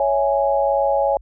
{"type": "chord", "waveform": "sine", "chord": "C# minor", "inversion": "none", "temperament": "equal with one note detuned", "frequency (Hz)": [556.6, 659.3, 830.6], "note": ["C#5", "E5", "G#5"], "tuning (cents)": [7, 0, 0], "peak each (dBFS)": [-18, -22, -20], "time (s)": [0, 1.17], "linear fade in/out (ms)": 2, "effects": ["added 50 Hz sine -41 dBFS peak until 1.21 s"]}